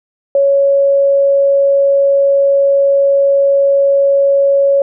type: tone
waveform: sine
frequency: 556 Hz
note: C#5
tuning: 5 cents sharp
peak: -7 dBFS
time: 0.35-4.82 s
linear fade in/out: 2 ms
effects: none